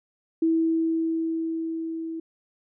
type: tone with level ramp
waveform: sine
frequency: 326 Hz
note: E4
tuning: 19 cents flat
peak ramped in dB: -18 to -30 dBFS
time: 0.42-2.2 s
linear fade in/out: 5 ms
effects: none